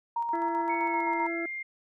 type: tone with tremolo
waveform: sine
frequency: 935 Hz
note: A#5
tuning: 5 cents sharp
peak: -26 dBFS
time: 0.16-1.27 s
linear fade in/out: 5 ms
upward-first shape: square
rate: 7.7 Hz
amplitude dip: 35%
type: harmonic tone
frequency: 335.6 Hz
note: E4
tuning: 31 cents sharp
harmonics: 1 / 2 / 4 / 5 / 6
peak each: -32 / -38 / -44 / -46 / -48 dBFS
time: 0.33-1.46 s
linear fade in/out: 5 ms
type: tone with pitch glide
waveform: sine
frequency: 2217 to 2112 Hz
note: C#7 to C7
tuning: 0 to +16 cents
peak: -33 dBFS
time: 0.69-1.63 s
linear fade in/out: 10 ms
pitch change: -84 cents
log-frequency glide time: 0.84-1.15 s
effects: none